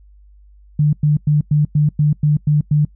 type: tone bursts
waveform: sine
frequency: 149 Hz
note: D3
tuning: 25 cents sharp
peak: -10 dBFS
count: 9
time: 0.79-2.85 s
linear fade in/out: 5 ms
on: 140 ms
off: 100 ms
effects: noise-tail reverb RT60 0.1 s tail -23 dB re dry + added 50 Hz sine -43 dBFS peak until 2.95 s